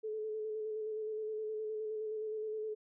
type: tone with vibrato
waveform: sine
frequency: 432.3 Hz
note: A4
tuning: 31 cents flat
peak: -36 dBFS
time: 0.03-2.75 s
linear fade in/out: 20 ms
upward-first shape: square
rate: 9.6 Hz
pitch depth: 20 cents each way
effects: none